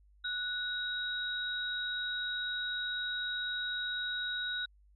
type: tone pair together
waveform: sine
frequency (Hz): 1474 / 3814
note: F#6 / A#7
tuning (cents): -7 / +39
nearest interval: octave + major third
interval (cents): 1646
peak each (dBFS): -36 / -36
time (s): 0.24-4.66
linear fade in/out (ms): 10
effects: added 50 Hz sine -60 dBFS peak until 4.95 s